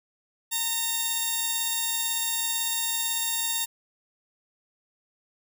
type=tone pair together; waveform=5% pulse; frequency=917 / 3686 Hz; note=A#5 / A#7; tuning=-29 / -20 cents; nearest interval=2 octaves; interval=2409 cents; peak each=-19 dBFS; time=0.51-3.66 s; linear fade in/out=20 ms; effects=none